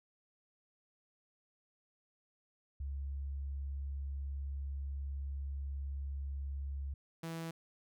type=tone pair in turn; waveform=sine / sawtooth; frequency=69.3 / 164.38 Hz; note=C#2 / E3; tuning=0 / -5 cents; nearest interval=octave + minor third; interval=1495 cents; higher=second; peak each=-37 / -36 dBFS; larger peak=second; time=2.8-6.94 / 7.23-7.51 s; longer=first; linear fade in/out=5 ms; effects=none